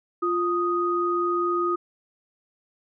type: tone pair together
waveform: sine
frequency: 349.2 / 1244.5 Hz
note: F4 / D#6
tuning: 0 / 0 cents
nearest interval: octave + minor seventh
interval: 2200 cents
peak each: -24 dBFS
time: 0.22-1.76 s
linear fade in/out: 10 ms
effects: none